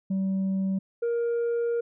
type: tone pair in turn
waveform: sine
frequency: 191.9 / 469.8 Hz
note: G3 / A#4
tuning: -37 / +13 cents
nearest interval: octave + major third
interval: 1550 cents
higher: second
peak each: -21 dBFS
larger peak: neither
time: 0.1-0.79 / 1.02-1.81 s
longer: second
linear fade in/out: 10 ms
effects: tanh soft clip ceiling -23 dBFS